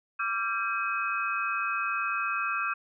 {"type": "tone cluster", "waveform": "sine", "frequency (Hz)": [1165, 1369, 1585, 2534], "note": ["D6", "F6", "G6", "D#7"], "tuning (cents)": [-14, -35, 19, 31], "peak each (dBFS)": [-33, -31, -34, -33], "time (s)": [0.19, 2.74], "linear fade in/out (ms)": 10, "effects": []}